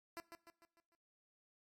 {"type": "tone with echo", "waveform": "10% pulse", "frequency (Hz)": 337.3, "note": "E4", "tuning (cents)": 40, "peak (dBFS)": -37, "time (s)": [0.17, 0.2], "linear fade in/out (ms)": 0, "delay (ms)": 150, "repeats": 5, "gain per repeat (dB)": -6, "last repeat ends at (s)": 0.95, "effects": ["noise-tail reverb RT60 0.4 s tail -20 dB re dry", "AAC 64 kbps"]}